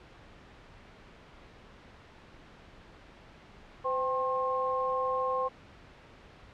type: tone cluster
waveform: sine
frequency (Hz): 513 / 784 / 1069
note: C5 / G5 / C6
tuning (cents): -34 / 0 / +37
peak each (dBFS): -31 / -38 / -30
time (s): 3.84-5.49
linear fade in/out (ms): 20
effects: pink hiss -53 dBFS RMS until 6.53 s + low-pass 3000 Hz 12 dB/octave